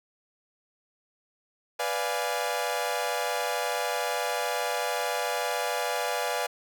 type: chord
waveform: sawtooth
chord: B diminished seventh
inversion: none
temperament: equal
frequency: 493.9 / 587.3 / 698.5 / 830.6 Hz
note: B4 / D5 / F5 / Ab5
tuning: 0 / 0 / 0 / 0 cents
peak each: -29 dBFS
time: 1.79-6.47 s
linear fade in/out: 10 ms
effects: none